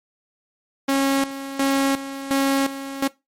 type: tone with tremolo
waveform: sawtooth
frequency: 273.4 Hz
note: C#4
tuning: 24 cents flat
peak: -13 dBFS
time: 0.88-3.08 s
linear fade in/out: 10 ms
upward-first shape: square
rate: 1.4 Hz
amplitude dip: 75%
effects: noise-tail reverb RT60 0.2 s tail -19 dB re dry + MP3 64 kbps